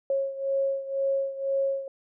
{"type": "beating tone pair", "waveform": "sine", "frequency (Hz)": [545, 547], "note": ["C#5", "C#5"], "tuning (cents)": [-29, -23], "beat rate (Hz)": 2, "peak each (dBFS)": [-26, -30], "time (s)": [0.1, 1.88], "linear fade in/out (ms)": 2, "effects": []}